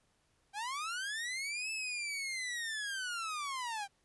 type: linear two-way sweep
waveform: sawtooth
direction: up then down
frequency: 775 to 2637 to 775 Hz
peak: -33 dBFS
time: 0.53-3.88 s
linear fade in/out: 50 ms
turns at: 1.71 s
effects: pink hiss -74 dBFS RMS until 4.04 s + resampled to 24000 Hz